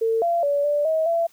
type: tone with pitch steps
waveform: sine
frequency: 450.8 / 684 / 572 / 585 / 637 / 672 Hz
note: A4 / F5 / D5 / D5 / D#5 / E5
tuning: +42 / -36 / -46 / -7 / +41 / +33 cents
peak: -18 dBFS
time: 0.01-1.27 s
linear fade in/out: 10 ms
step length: 210 ms
effects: white hiss -57 dBFS RMS until 1.32 s